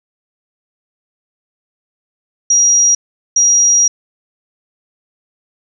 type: tone bursts at uneven times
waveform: sine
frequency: 5730 Hz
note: F8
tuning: 44 cents sharp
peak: -7 dBFS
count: 2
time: 2.5-2.95 / 3.36-3.88 s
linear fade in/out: 5 ms
effects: none